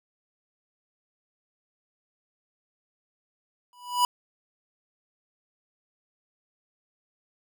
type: tone with exponential growth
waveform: square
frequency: 982 Hz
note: B5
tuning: 10 cents flat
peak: -17 dBFS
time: 3.73-4.05 s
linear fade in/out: 1 ms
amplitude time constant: 69 ms
effects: none